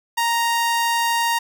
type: tone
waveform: sawtooth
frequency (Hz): 932.3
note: A#5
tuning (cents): 0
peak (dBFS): -14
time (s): 0.17-1.39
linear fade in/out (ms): 10
effects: none